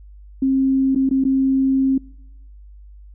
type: tone with dropouts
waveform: sine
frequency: 267 Hz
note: C4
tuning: 35 cents sharp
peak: -14 dBFS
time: 0.42-1.98 s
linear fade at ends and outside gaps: 5 ms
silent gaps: 0.949-0.958 / 1.092-1.11 / 1.24-1.25 s
effects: noise-tail reverb RT60 1.0 s tail -26 dB re dry + added 50 Hz sine -39 dBFS peak until 3.14 s